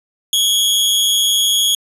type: tone with amplitude modulation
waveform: sawtooth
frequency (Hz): 3322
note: G#7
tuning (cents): 0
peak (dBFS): -6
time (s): 0.33-1.75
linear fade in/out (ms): 2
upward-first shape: sine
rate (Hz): 205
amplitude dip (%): 65
effects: resampled to 32000 Hz